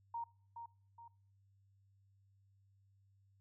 sine tone with echo, 932 Hz, A#5, 1 cent flat, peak -39 dBFS, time 0.14-0.24 s, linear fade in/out 5 ms, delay 420 ms, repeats 2, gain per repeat -7 dB, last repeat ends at 1.08 s, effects noise-tail reverb RT60 0.7 s tail -26 dB re dry + added 98 Hz sine -68 dBFS peak until 3.4 s

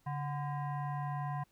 sine tone with frequency modulation, 143 Hz, D3, 46 cents flat, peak -34 dBFS, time 0.06-1.44 s, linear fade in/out 10 ms, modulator 878 Hz, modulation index 0.91, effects pink hiss -72 dBFS RMS until 1.51 s

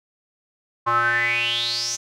square tone with band-pass filter sweep, 118.1 Hz, A#2, 23 cents sharp, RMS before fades -22 dBFS, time 0.86-1.97 s, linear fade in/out 20 ms, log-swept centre 1100 to 6400 Hz, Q 9.2, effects none

